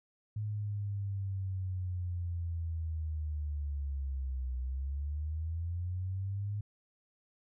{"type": "linear two-way sweep", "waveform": "sine", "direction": "down then up", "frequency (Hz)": [106.7, 62.6, 104.3], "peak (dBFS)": -33, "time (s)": [0.36, 6.61], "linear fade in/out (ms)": 5, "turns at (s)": 4.58, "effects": []}